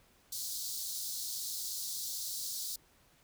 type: high-pass noise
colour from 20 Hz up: pink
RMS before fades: -39 dBFS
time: 0.32-2.76 s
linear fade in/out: 5 ms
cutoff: 4000 Hz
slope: 48 dB/octave
effects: pink hiss -66 dBFS RMS until 3.23 s